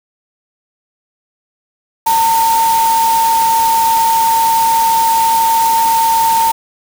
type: tone in noise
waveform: sine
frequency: 908 Hz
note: A#5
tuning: 46 cents flat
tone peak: -9 dBFS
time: 2.06-6.52 s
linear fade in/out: 10 ms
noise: white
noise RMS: -21 dBFS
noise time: 2.06-6.52 s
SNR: +9 dB
effects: none